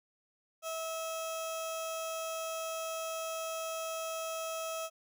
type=tone with notch filter; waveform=15% pulse; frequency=648 Hz; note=E5; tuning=30 cents flat; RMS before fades=-38 dBFS; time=0.62-4.9 s; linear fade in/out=50 ms; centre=1900 Hz; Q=1.4; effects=none